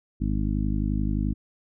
harmonic tone, 51.5 Hz, G#1, 14 cents flat, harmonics 1 / 2 / 3 / 4 / 5 / 6, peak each -26 / -30 / -32 / -30 / -32 / -35 dBFS, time 0.2-1.34 s, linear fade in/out 20 ms, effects none

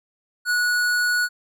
sine tone with hard clipping, 1464 Hz, F#6, 19 cents flat, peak -20 dBFS, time 0.45-1.29 s, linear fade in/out 50 ms, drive 16 dB, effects none

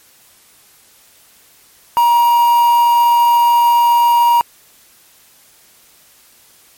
triangle tone with quantisation, 948 Hz, A#5, 29 cents sharp, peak -6 dBFS, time 1.97-4.41 s, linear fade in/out 0 ms, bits 4, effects white hiss -48 dBFS RMS until 6.77 s + MP3 64 kbps

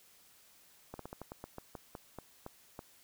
slowing click train, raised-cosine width 1 ms, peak -29 dBFS, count 13, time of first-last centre 0.94-2.791 s, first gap 53 ms, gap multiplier 1.18, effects white hiss -63 dBFS RMS until 3.03 s

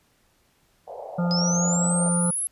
pink band-pass noise, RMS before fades -37 dBFS, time 0.87-2.1 s, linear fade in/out 10 ms, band 510 to 780 Hz, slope 48 dB/octave
harmonic tone, 174.61 Hz, F3, in tune, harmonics 1 / 3 / 5 / 7 / 8, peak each -21 / -31 / -35 / -38 / -39 dBFS, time 1.18-2.31 s, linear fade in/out 10 ms
sine linear sweep, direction up, 4978 to 11110 Hz, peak -24 dBFS, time 1.31-2.47 s, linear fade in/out 0 ms
effects pink hiss -64 dBFS RMS until 2.51 s + resampled to 32000 Hz

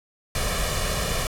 pink noise with comb filter, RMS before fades -25 dBFS, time 0.35-1.27 s, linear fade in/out 2 ms, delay 1.7 ms, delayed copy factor +0.7, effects low-pass 12000 Hz 12 dB/octave

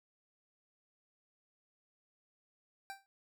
25% pulse tone with exponential decay, 784 Hz, G5, in tune, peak -36 dBFS, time 2.9-3.06 s, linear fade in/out 0 ms, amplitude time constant 34 ms, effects none

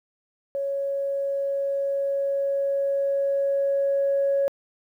sine tone with level ramp, 555 Hz, C#5, 2 cents sharp, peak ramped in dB -24 to -18 dBFS, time 0.55-4.48 s, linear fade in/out 0 ms, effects tanh soft clip ceiling -15 dBFS + 10-bit

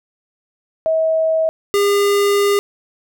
sine / square tone pair in turn, 642 / 404.4 Hz, E5 / G#4, -46 / -46 cents, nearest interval minor sixth, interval 800 cents, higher first, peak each -13 dBFS, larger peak neither, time 0.86-1.49 / 1.74-2.59 s, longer second, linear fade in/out 0 ms, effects none

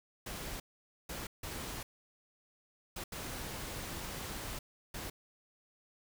pink noise bursts at uneven times, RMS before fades -42 dBFS, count 6, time 0.26-0.6 / 1.09-1.27 / 1.43-1.83 / 2.96-3.04 / 3.12-4.59 / 4.94-5.1 s, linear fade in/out 5 ms, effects none

